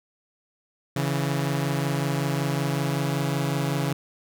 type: tone pair together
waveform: sawtooth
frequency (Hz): 139.47 / 164.81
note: C#3 / E3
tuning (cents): +11 / 0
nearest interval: minor third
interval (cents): 289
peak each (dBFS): -21 / -24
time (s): 0.96-3.93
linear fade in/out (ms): 5
effects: none